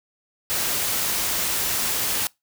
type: noise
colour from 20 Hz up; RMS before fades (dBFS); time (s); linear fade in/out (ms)
white; -24; 0.5-2.27; 0
effects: noise-tail reverb RT60 0.2 s tail -24 dB re dry